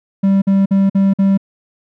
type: tone bursts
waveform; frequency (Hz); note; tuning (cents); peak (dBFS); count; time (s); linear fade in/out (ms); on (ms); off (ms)
triangle; 195.3; G3; -6; -7; 5; 0.23-1.376; 10; 190; 49
effects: none